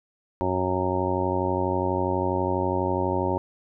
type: harmonic tone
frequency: 92.2 Hz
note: F#2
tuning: 6 cents flat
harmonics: 1 / 2 / 3 / 4 / 5 / 6 / 7 / 8 / 9 / 10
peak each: -30 / -34 / -31 / -28 / -38 / -30 / -35 / -39 / -34 / -29 dBFS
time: 0.41-3.38 s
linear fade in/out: 0 ms
effects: none